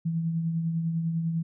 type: tone with tremolo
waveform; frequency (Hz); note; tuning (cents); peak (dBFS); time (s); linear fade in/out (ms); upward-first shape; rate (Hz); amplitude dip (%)
sine; 164.81; E3; 0; -23; 0.05-1.43; 10; triangle; 10; 45
effects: none